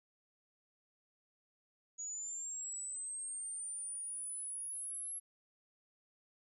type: linear sweep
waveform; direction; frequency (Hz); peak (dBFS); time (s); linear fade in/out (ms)
sine; up; 6760 to 11175; -40; 1.98-5.2; 20
effects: none